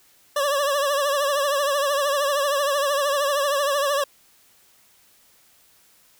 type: tone with vibrato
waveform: 25% pulse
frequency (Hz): 567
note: C#5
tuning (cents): +39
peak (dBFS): -16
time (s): 0.36-4.04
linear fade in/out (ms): 5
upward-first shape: triangle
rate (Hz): 13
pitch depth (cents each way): 89
effects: white hiss -57 dBFS RMS until 6.19 s